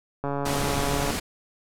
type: click train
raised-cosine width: 1 ms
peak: -15 dBFS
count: 123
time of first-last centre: 0.24-1.105 s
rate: 141 Hz
type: noise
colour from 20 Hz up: pink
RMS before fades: -28 dBFS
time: 0.45-1.2 s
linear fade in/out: 10 ms
effects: low-pass 12000 Hz 12 dB/octave